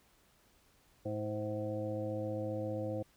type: harmonic tone with a mistuned harmonic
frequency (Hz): 107.5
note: A2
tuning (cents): -40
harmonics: 1 / 2 / 3 / 5 / 6 / 7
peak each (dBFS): -40 / -45 / -41 / -38 / -49 / -50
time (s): 1.05-3.03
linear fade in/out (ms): 10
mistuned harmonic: 5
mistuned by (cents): -49
effects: pink hiss -68 dBFS RMS until 3.16 s